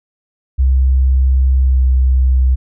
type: tone with pitch glide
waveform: sine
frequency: 65.41 to 64.4 Hz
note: C2 to C2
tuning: 0 to -27 cents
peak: -8 dBFS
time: 0.58-2.56 s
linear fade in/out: 20 ms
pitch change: -27 cents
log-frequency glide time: 1.62-1.83 s
effects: none